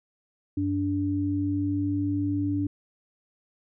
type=tone pair together; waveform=sine; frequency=96.78 / 290 Hz; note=G2 / D4; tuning=-22 / -22 cents; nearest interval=octave + perfect fifth; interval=1900 cents; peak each=-29 / -25 dBFS; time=0.57-2.67 s; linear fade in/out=5 ms; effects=none